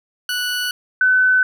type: tone pair in turn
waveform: 20% pulse / sine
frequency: 1478 / 1510.8 Hz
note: F#6 / F#6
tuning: -2 / +36 cents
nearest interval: unison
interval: 38 cents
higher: second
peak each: -15 / -11 dBFS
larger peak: second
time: 0.29-0.71 / 1.01-1.43 s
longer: neither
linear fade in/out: 2 ms
effects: none